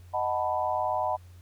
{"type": "chord", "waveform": "sine", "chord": "B dominant seventh", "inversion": "first", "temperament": "equal", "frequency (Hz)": [622.3, 740, 880, 987.8], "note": ["D#5", "F#5", "A5", "B5"], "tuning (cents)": [0, 0, 0, 0], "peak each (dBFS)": [-31, -30, -32, -31], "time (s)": [0.13, 1.17], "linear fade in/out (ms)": 20, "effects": ["added 89 Hz sine -47 dBFS peak until 1.41 s", "pink hiss -62 dBFS RMS until 1.41 s"]}